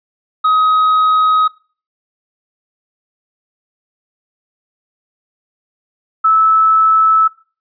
triangle / sine tone pair in turn, 1264 / 1306.3 Hz, D#6 / E6, +27 / -16 cents, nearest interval minor second, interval 57 cents, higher second, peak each -7 dBFS, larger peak neither, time 0.44-1.48 / 6.24-7.28 s, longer neither, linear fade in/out 10 ms, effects noise-tail reverb RT60 0.4 s tail -21 dB re dry + resampled to 11025 Hz

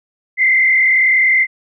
sine tone with frequency modulation, 2071 Hz, C7, 18 cents flat, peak -9 dBFS, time 0.37-1.47 s, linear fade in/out 50 ms, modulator 38.7 Hz, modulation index 1.6, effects none

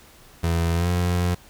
30% pulse tone with pitch glide, 84 to 88.64 Hz, E2 to F2, +33 to +26 cents, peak -17 dBFS, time 0.43-1.35 s, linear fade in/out 10 ms, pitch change +93 cents, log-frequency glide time 0.75-0.88 s, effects pink hiss -50 dBFS RMS until 1.49 s

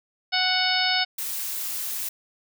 harmonic tone, 740 Hz, F#5, in tune, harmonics 1 / 2 / 3 / 4 / 5 / 6 / 7, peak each -28 / -28 / -28 / -28 / -28 / -28 / -28 dBFS, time 0.32-1.05 s, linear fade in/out 20 ms
blue noise, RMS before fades -30 dBFS, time 1.18-2.09 s, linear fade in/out 5 ms
effects none

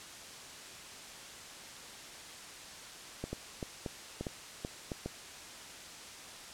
clicks, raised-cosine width 2 ms, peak -23 dBFS, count 9, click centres 3.24 / 3.33 / 3.628 / 3.862 / 4.21 / 4.268 / 4.649 / 4.918 / 5.06 s, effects white hiss -48 dBFS RMS until 6.53 s + low-pass 8000 Hz 12 dB/octave

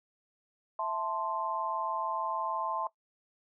sine chord, A minor, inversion second, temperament equal, 659.3 / 880 / 1046.5 Hz, E5 / A5 / C6, 0 / 0 / 0 cents, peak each -37 / -35 / -34 dBFS, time 0.79-2.87 s, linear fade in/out 2 ms, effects noise-tail reverb RT60 0.1 s tail -17 dB re dry

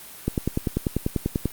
click train, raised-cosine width 3 ms, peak -9 dBFS, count 13, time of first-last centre 0.28-1.456 s, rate 10.2 Hz, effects white hiss -42 dBFS RMS until 1.52 s + Opus 32 kbps

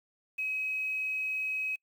sine tone with quantisation, 2543 Hz, D#7, 37 cents sharp, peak -30 dBFS, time 0.38-1.76 s, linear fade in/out 10 ms, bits 9, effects noise-tail reverb RT60 0.1 s tail -26 dB re dry

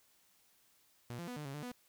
sawtooth tone with pitch steps, 120.2 / 172.2 / 246.9 / 149.9 / 137.3 / 148.2 / 246.7 Hz, B2 / F3 / B3 / D3 / C#3 / D3 / B3, -46 / -24 / 0 / +36 / -16 / +16 / -2 cents, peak -38 dBFS, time 1.1-1.716 s, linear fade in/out 0 ms, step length 88 ms, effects white hiss -70 dBFS RMS until 1.88 s

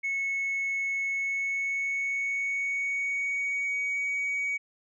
sine tone with pitch glide, 2198 to 2255 Hz, C#7 to C#7, -15 to +29 cents, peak -25 dBFS, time 0.03-4.58 s, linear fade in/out 20 ms, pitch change +44 cents, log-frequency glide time 1.09-4.06 s, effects tanh soft clip ceiling -25 dBFS

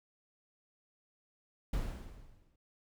brown noise with exponential decay, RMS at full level -31 dBFS, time 1.73-2.56 s, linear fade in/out 5 ms, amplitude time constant 180 ms, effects none

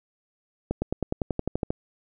accelerating click train, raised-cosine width 2 ms, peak -12 dBFS, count 12, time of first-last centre 0.71-1.705 s, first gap 110 ms, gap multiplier 0.96, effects none

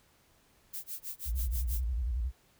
violet noise with tremolo, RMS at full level -38 dBFS, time 0.73-1.84 s, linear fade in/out 10 ms, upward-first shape sine, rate 6.2 Hz, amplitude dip 100%
sine tone with vibrato, 60.1 Hz, B1, 46 cents flat, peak -29 dBFS, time 1.25-2.32 s, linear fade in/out 50 ms, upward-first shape square, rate 11 Hz, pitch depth 160 cents each way
effects pink hiss -66 dBFS RMS until 2.59 s

